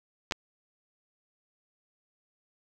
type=clicks; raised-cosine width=0.2 ms; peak=-13 dBFS; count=2; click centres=0.311 / 0.322 s; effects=none